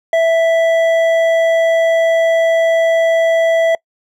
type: tone with hard clipping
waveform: triangle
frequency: 659.3 Hz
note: E5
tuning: in tune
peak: -11 dBFS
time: 0.13-3.75 s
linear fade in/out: 2 ms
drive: 11 dB
effects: noise-tail reverb RT60 0.1 s tail -25 dB re dry